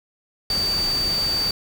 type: tone in noise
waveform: sine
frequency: 4616 Hz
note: D8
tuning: 31 cents flat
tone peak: -20 dBFS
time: 0.5-1.51 s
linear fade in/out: 2 ms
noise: pink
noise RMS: -30 dBFS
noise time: 0.5-1.51 s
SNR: +7 dB
effects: none